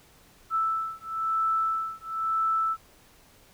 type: beating tone pair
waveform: sine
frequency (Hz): 1318.5 / 1319.5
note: E6 / E6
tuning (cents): 0 / +1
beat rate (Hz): 1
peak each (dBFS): -28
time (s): 0.5-2.77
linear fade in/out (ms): 50
effects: pink hiss -57 dBFS RMS until 3.53 s